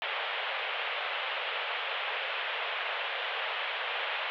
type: band-pass noise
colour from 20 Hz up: white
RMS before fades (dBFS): -34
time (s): 0.02-4.3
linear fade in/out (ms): 0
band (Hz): 470 to 3300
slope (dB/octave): 48
effects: none